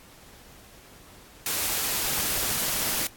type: noise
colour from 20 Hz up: white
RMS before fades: -27 dBFS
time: 1.46-3.07 s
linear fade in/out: 2 ms
type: noise bursts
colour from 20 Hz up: pink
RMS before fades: -36 dBFS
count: 16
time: 2.04-3.027 s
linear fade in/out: 10 ms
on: 42 ms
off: 21 ms
effects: pink hiss -51 dBFS RMS until 3.16 s + AAC 64 kbps